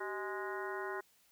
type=harmonic tone with a mistuned harmonic; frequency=207.7 Hz; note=G#3; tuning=in tune; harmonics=2 / 3 / 4 / 5 / 6 / 7 / 8 / 9; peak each=-41 / -49 / -47 / -45 / -53 / -45 / -54 / -47 dBFS; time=0-1.01 s; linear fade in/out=10 ms; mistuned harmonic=2; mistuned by=-130 cents; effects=white hiss -69 dBFS RMS until 1.31 s